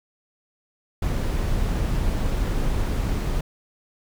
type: noise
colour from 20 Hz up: brown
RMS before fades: -23 dBFS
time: 1.02-3.41 s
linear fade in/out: 5 ms
effects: none